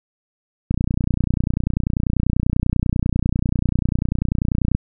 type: click train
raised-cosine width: 5 ms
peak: -6 dBFS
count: 123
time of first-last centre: 0.71-4.75 s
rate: 30.2 Hz
effects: none